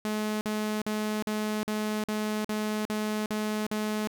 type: tone bursts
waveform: sawtooth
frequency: 213.4 Hz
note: G#3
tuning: 47 cents sharp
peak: -24 dBFS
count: 10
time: 0.05-4.073 s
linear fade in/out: 0 ms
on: 360 ms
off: 47 ms
effects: none